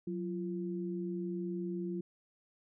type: tone pair together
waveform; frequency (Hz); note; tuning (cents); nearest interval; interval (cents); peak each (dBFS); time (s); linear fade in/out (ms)
sine; 183.18 / 344.1; F#3 / F4; -17 / -26; major seventh; 1091; -37 / -38; 0.07-2.01; 5
effects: none